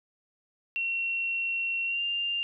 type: tone with pitch glide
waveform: sine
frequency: 2728 to 2795 Hz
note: F7 to F7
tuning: -41 to +1 cents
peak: -27 dBFS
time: 0.76-2.43 s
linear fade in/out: 0 ms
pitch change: +42 cents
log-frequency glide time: 1.86-2.02 s
effects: none